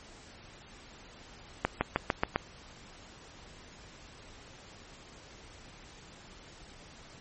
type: accelerating click train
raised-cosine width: 0.5 ms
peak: -10 dBFS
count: 6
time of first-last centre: 1.65-2.36 s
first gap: 160 ms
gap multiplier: 0.94
effects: pink hiss -52 dBFS RMS until 7.2 s + MP3 32 kbps